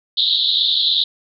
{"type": "band-pass noise", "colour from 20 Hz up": "white", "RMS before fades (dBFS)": -17, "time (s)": [0.17, 1.04], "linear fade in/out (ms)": 5, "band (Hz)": [3400, 4100], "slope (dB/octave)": 96, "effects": []}